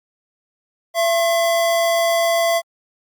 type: tone pair together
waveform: square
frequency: 673.1 / 1074 Hz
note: E5 / C6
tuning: +36 / +45 cents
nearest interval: minor sixth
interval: 809 cents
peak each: -16 / -27 dBFS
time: 0.94-2.62 s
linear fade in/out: 50 ms
effects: Opus 48 kbps